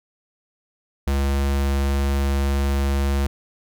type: tone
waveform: square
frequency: 69.3 Hz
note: C#2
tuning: in tune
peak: -19 dBFS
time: 1.07-3.27 s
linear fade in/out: 5 ms
effects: none